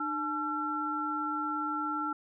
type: tone cluster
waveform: sine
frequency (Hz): 302.9 / 858 / 1354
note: D#4 / A5 / E6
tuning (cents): -46 / -44 / +46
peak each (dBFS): -36 / -38 / -32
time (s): 0-2.13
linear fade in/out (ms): 5
effects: none